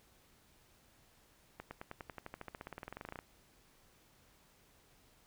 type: accelerating click train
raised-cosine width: 0.5 ms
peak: -29 dBFS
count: 26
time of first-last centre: 1.6-3.19 s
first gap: 110 ms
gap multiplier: 0.95
effects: pink hiss -67 dBFS RMS until 5.26 s